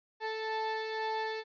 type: tone pair together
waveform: 30% pulse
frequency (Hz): 439 / 880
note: A4 / A5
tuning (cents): -4 / 0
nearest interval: octave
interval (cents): 1204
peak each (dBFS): -33 / -33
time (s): 0.2-1.44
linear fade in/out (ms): 50
effects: resampled to 11025 Hz